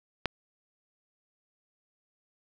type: click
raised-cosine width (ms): 0.3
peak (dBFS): -11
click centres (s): 0.257
effects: none